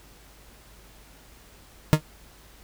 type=tone with exponential decay; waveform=40% pulse; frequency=154.2 Hz; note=D#3; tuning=15 cents flat; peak=-8 dBFS; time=1.93-2.01 s; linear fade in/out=0 ms; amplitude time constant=17 ms; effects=added 50 Hz sine -53 dBFS peak until 2.63 s + pink hiss -53 dBFS RMS until 2.63 s